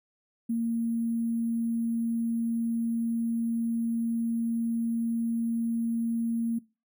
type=tone with sample-and-hold; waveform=sine; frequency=230.5 Hz; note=A#3; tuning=19 cents flat; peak=-25 dBFS; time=0.49-6.59 s; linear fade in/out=10 ms; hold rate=11025 Hz; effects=noise-tail reverb RT60 0.3 s tail -22 dB re dry